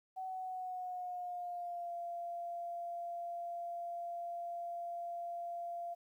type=tone with pitch glide; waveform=sine; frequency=753 to 690.5 Hz; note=F#5 to F5; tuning=+30 to -20 cents; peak=-39 dBFS; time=0.16-5.95 s; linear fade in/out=20 ms; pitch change=-150 cents; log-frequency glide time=0.26-1.92 s; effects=12-bit